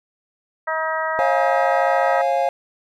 harmonic tone, 318.3 Hz, D#4, 39 cents sharp, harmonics 2 / 3 / 4 / 5 / 6, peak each -25 / -26 / -26 / -29 / -28 dBFS, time 0.67-2.22 s, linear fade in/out 10 ms
triangle chord, Db major, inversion none, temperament equal with one note detuned, 542.6 / 698.5 / 830.6 Hz, Db5 / F5 / Ab5, -37 / 0 / 0 cents, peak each -19 / -18 / -21 dBFS, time 1.19-2.49 s, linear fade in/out 0 ms
effects none

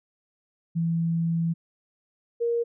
sine tone pair in turn, 166.3 / 469.3 Hz, E3 / A#4, +16 / +12 cents, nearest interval octave + tritone, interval 1796 cents, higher second, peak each -22 dBFS, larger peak neither, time 0.75-1.54 / 2.4-2.64 s, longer first, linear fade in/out 20 ms, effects none

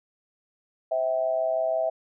sine tone with amplitude modulation, 651 Hz, E5, 22 cents flat, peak -19 dBFS, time 0.91-1.9 s, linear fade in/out 10 ms, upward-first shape sine, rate 126 Hz, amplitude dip 75%, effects none

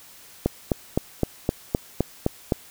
click train, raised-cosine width 2 ms, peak -6 dBFS, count 9, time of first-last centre 0.46-2.522 s, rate 3.88 Hz, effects white hiss -48 dBFS RMS until 2.7 s

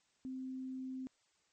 sine tone, 260.2 Hz, C4, 9 cents flat, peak -40 dBFS, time 0.25-1.07 s, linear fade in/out 0 ms, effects white hiss -75 dBFS RMS until 1.52 s + MP3 32 kbps

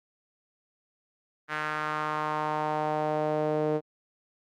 sawtooth tone with band-pass filter sweep, 152.9 Hz, D#3, 30 cents flat, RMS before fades -29 dBFS, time 1.48-3.81 s, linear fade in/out 50 ms, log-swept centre 1600 to 470 Hz, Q 2.5, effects Opus 48 kbps

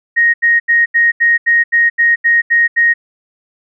sine tone bursts, 1870 Hz, A#6, 5 cents sharp, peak -7 dBFS, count 11, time 0.16-2.94 s, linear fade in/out 20 ms, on 180 ms, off 80 ms, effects none

